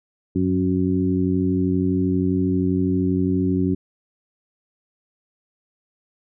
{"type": "harmonic tone with a mistuned harmonic", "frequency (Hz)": 92.5, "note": "F#2", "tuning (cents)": 0, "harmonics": [1, 2, 3, 4], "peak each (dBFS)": [-25, -22, -21, -26], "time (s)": [0.35, 3.75], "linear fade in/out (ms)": 10, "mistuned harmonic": 1, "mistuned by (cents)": 39, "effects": []}